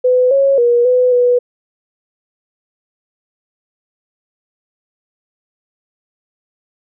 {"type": "tone with pitch steps", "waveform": "sine", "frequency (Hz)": [503, 549, 478.5, 501, 490.7], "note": ["B4", "C#5", "A#4", "B4", "B4"], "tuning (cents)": [32, -17, 45, 25, -11], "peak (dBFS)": -8, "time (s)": [0.04, 1.39], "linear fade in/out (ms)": 10, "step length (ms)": 270, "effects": []}